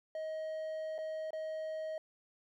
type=tone with dropouts; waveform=triangle; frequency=630 Hz; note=D#5; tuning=21 cents sharp; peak=-35 dBFS; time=0.15-1.98 s; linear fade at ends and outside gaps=2 ms; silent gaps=0.981-0.986 / 1.306-1.331 s; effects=12-bit